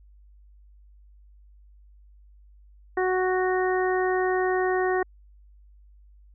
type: harmonic tone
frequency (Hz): 370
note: F#4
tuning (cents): 0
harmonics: 1 / 2 / 3 / 4 / 5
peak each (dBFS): -23 / -28 / -33 / -35 / -31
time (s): 2.97-5.03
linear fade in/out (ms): 5
effects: added 50 Hz sine -50 dBFS peak until 6.34 s